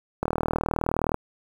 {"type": "click train", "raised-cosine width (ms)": 1, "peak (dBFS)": -10, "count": 37, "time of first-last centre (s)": [0.23, 1.144], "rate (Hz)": 39.4, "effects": ["7-bit"]}